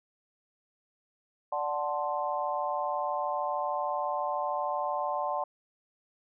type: chord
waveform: sine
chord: D dominant seventh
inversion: none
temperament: equal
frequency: 587.3 / 740 / 880 / 1046.5 Hz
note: D5 / F#5 / A5 / C6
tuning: 0 / 0 / 0 / 0 cents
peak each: -34 dBFS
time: 1.52-5.44 s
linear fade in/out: 5 ms
effects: none